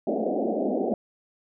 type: band-pass noise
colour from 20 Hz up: pink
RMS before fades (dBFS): -26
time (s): 0.07-0.94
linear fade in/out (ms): 2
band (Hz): 200 to 750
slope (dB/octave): 96
effects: none